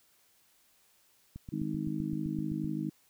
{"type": "click train", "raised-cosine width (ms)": 5, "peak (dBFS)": -30, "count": 11, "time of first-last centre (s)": [1.36, 2.645], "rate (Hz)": 7.78}
{"type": "harmonic tone", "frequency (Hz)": 51.91, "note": "G#1", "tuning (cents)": 0, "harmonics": [3, 4, 5, 6], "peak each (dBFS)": [-37, -37, -39, -36], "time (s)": [1.52, 2.9], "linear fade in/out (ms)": 10}
{"effects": ["white hiss -67 dBFS RMS until 3.09 s"]}